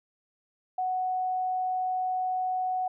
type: tone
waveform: sine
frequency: 741 Hz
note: F#5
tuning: 2 cents sharp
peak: -26 dBFS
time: 0.78-2.88 s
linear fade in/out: 5 ms
effects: none